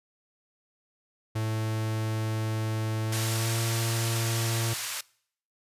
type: tone with pitch glide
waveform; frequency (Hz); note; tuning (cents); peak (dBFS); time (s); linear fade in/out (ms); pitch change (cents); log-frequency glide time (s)
45% pulse; 110 to 114.27; A2 to A#2; 0 to -34; -27; 1.35-4.74; 10; +66; 3.04-3.6
type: band-pass noise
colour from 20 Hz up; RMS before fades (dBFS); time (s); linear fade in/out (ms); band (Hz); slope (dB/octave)
white; -34; 3.12-5.01; 5; 920 to 9700; 12
effects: noise-tail reverb RT60 0.6 s tail -23 dB re dry + resampled to 32000 Hz